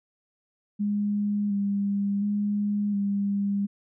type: tone with vibrato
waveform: sine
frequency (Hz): 203.1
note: G#3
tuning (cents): -38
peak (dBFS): -23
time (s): 0.79-3.67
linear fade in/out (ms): 20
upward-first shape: square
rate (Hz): 0.7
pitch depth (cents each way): 22
effects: none